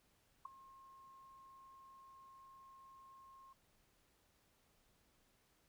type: tone with ADSR envelope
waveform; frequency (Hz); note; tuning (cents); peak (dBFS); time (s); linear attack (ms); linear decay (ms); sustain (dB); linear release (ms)
sine; 1071; C6; +40; -40; 0.45-3.53; 6; 6; -18; 4
effects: pink hiss -75 dBFS RMS until 5.68 s